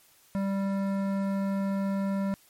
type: tone with hard clipping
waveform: sine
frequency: 196 Hz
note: G3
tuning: in tune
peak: -28 dBFS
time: 0.35-2.34 s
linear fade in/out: 0 ms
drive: 14 dB
effects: white hiss -60 dBFS RMS until 2.49 s + MP3 64 kbps